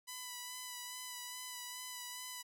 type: tone with vibrato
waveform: 5% pulse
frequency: 994 Hz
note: B5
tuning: 11 cents sharp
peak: -32 dBFS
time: 0.07-2.43 s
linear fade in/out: 20 ms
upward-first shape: sine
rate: 2.4 Hz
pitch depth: 22 cents each way
effects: none